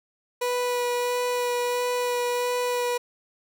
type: tone with vibrato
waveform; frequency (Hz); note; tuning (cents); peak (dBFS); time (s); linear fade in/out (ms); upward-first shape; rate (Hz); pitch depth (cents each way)
30% pulse; 490; B4; -14; -21; 0.41-2.98; 10; sine; 1.5; 11
effects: none